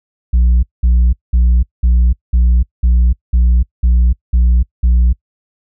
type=tone bursts; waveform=sine; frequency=60 Hz; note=B1; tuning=49 cents flat; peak=-4 dBFS; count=10; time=0.33-5.13 s; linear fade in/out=10 ms; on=300 ms; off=200 ms; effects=noise-tail reverb RT60 0.1 s tail -25 dB re dry + tanh soft clip ceiling -6 dBFS